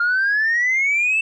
sine exponential sweep, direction up, 1396.9 to 2674 Hz, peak -14 dBFS, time 0-1.21 s, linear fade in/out 5 ms, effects tanh soft clip ceiling -13 dBFS

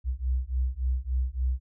sine beating tone pair, 61.9 / 65.4 Hz, B1 / C2, +5 / 0 cents, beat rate 3.5 Hz, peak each -28 dBFS, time 0.04-1.6 s, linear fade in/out 50 ms, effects none

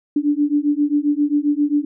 sine beating tone pair, 288.8 / 296.3 Hz, D4 / D4, -29 / +15 cents, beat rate 7.5 Hz, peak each -18 dBFS, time 0.16-1.85 s, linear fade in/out 5 ms, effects none

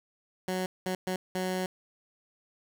15% pulse tone bursts at uneven times, 185 Hz, F#3, in tune, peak -23 dBFS, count 4, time 0.48-0.66 / 0.86-0.95 / 1.07-1.16 / 1.35-1.66 s, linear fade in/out 2 ms, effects none

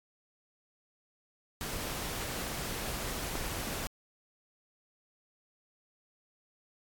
pink noise, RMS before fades -37 dBFS, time 1.61-3.87 s, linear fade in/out 0 ms
clicks, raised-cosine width 1 ms, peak -22 dBFS, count 2, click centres 3.353 / 3.356 s
effects AAC 64 kbps

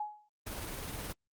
sine tone with exponential decay, 841 Hz, G#5, 22 cents sharp, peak -31 dBFS, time 0-0.29 s, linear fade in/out 5 ms, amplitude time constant 63 ms
pink noise with tremolo, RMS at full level -39 dBFS, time 0.46-1.13 s, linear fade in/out 10 ms, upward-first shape sine, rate 19 Hz, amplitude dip 30%
effects Opus 24 kbps

